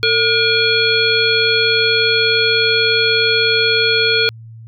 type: harmonic tone with a mistuned harmonic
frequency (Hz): 478.3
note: A#4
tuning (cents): +44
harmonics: 1 / 3 / 5 / 7 / 9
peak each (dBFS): -18 / -18 / -18 / -18 / -18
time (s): 0.03-4.29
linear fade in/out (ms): 0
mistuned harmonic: 1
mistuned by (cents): -110
effects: added 113 Hz sine -33 dBFS peak until 4.67 s